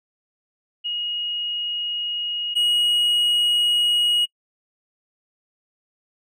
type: tone pair in turn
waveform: sine / triangle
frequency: 2882 / 2894 Hz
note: F#7 / F#7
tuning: -46 / -39 cents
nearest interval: unison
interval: 7 cents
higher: second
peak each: -23 / -15 dBFS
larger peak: second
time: 0.84-2.55 / 2.55-4.26 s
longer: neither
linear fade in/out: 20 ms
effects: noise-tail reverb RT60 0.1 s tail -26 dB re dry

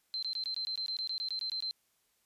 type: tone bursts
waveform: sine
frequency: 4108 Hz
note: C8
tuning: 33 cents flat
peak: -33 dBFS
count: 15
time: 0.14-1.71 s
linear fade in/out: 0 ms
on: 86 ms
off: 20 ms
effects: white hiss -74 dBFS RMS until 2.25 s + resampled to 32000 Hz

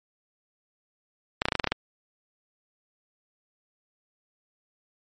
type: clicks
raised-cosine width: 0.3 ms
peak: -7 dBFS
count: 9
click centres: 1.419 / 1.455 / 1.485 / 1.522 / 1.553 / 1.598 / 1.643 / 1.673 / 1.72 s
effects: MP3 48 kbps

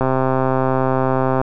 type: click train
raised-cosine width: 1 ms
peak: -4 dBFS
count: 185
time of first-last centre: 0.01-1.415 s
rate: 131 Hz
effects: none

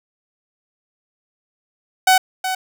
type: tone with echo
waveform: sawtooth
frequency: 750 Hz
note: F#5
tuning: 23 cents sharp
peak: -6 dBFS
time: 2.07-2.18 s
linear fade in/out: 5 ms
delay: 370 ms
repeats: 1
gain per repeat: -10 dB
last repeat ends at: 2.55 s
effects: none

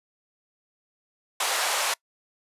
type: band-pass noise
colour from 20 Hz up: pink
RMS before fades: -26 dBFS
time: 1.4-1.94 s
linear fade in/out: 5 ms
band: 610 to 12000 Hz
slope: 24 dB/octave
effects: noise-tail reverb RT60 0.1 s tail -25 dB re dry + resampled to 32000 Hz

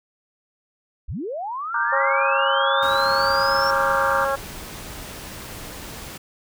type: linear sweep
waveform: sine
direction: up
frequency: 30.88 to 5510 Hz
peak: -26 dBFS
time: 1.08-3.71 s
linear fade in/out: 10 ms
type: chord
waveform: sine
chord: G minor seventh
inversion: first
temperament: equal with one note detuned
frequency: 932.3 / 1183.5 / 1396.9 / 1568 Hz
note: Bb5 / D6 / F6 / G6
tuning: 0 / +13 / 0 / 0 cents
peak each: -26 / -24 / -27 / -27 dBFS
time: 1.74-4.25 s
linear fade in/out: 5 ms
type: harmonic tone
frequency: 273.7 Hz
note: C#4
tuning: 22 cents flat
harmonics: 2 / 3 / 4 / 5 / 6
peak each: -23 / -28 / -27 / -27 / -31 dBFS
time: 1.92-4.36 s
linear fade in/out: 10 ms
type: noise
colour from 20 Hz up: pink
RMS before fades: -36 dBFS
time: 2.82-6.18 s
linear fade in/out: 10 ms
effects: none

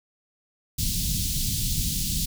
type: band-stop noise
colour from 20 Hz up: pink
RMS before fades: -26 dBFS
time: 0.78-2.26 s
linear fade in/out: 10 ms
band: 200 to 3700 Hz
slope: 24 dB/octave
effects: none

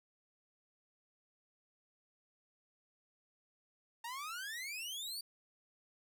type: exponential sweep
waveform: sawtooth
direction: up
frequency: 907 to 4699 Hz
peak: -38 dBFS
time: 4.04-5.21 s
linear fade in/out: 5 ms
effects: none

